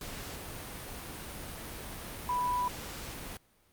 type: tone in noise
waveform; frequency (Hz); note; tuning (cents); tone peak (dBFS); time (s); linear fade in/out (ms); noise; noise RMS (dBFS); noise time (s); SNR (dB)
sine; 987.8; B5; 0; -28; 2.29-2.68; 2; pink; -42; 0.01-3.37; +11
effects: pink hiss -67 dBFS RMS until 3.72 s + Opus 48 kbps